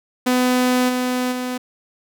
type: tone with level steps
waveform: sawtooth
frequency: 251.1 Hz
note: B3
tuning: 29 cents sharp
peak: -11 / -15 / -19 dBFS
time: 0.26-1.58 s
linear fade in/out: 10 ms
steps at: 0.88 / 1.31 s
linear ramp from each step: 20 ms
effects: none